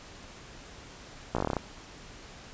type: slowing click train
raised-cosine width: 1 ms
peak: -14 dBFS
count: 10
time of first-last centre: 1.35-1.567 s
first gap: 16 ms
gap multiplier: 1.1
effects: pink hiss -48 dBFS RMS until 2.53 s + resampled to 16000 Hz